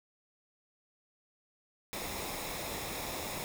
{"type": "noise with comb filter", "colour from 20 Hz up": "pink", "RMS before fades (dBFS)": -39, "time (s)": [1.93, 3.44], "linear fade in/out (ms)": 0, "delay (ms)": 0.66, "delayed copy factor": -0.5, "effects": []}